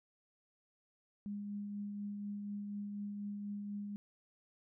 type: tone with tremolo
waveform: sine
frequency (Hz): 204.3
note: G#3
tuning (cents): -28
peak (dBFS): -38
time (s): 1.26-3.96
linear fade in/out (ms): 0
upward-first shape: triangle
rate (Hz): 4.1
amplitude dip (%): 30
effects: none